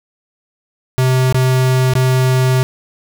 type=tone with dropouts; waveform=square; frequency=129.2 Hz; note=C3; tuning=21 cents flat; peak=-11 dBFS; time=0.98-2.63 s; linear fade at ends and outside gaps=0 ms; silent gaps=1.325-1.345 / 1.936-1.953 s; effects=none